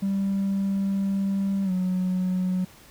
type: tone with pitch glide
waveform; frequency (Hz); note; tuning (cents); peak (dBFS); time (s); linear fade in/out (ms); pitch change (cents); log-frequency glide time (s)
triangle; 196 to 183.93; G3 to F#3; 0 to -10; -19; 0.02-2.65; 10; -110; 1.64-1.71
effects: tanh soft clip ceiling -18 dBFS + pink hiss -51 dBFS RMS until 2.9 s